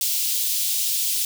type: high-pass noise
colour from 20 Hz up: white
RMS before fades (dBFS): -23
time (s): 0.01-1.25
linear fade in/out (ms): 2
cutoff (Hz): 3100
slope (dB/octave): 24
effects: none